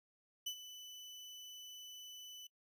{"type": "tone with ADSR envelope", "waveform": "30% pulse", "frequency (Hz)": 2992, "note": "F#7", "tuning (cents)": 19, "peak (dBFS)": -34, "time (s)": [0.46, 2.47], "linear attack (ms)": 9, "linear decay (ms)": 76, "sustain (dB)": -13, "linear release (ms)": 4, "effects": ["noise-tail reverb RT60 0.1 s tail -23 dB re dry"]}